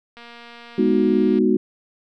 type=click train; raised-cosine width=0.3 ms; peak=-26 dBFS; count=288; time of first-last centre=0.17-1.386 s; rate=236 Hz
type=chord; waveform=sine; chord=G# minor seventh; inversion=none; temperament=equal; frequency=207.7 / 246.9 / 311.1 / 370 Hz; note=G#3 / B3 / D#4 / F#4; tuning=0 / 0 / 0 / 0 cents; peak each=-20 / -20 / -21 / -19 dBFS; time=0.78-1.57 s; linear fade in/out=5 ms
effects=none